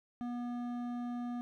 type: tone with hard clipping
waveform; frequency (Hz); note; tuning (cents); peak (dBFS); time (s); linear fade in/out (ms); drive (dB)
triangle; 242.2; B3; -34; -38; 0.21-1.41; 0; 14
effects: none